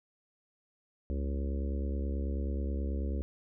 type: harmonic tone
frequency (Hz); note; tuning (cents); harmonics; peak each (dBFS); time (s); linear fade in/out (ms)
69.3; C#2; 0; 1 / 3 / 4 / 5 / 6 / 7 / 8; -31 / -41 / -43 / -45 / -47 / -48 / -49; 1.1-3.22; 0
effects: none